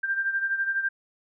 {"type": "beating tone pair", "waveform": "sine", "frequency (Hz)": [1581, 1593], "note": ["G6", "G6"], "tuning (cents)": [14, 27], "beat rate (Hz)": 12, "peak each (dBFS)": [-25, -31], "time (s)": [0.03, 0.89], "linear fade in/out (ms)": 10, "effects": []}